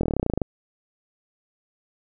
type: slowing click train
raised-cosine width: 2 ms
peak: -9 dBFS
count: 14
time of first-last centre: 0.01-0.417 s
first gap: 23 ms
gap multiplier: 1.05
effects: none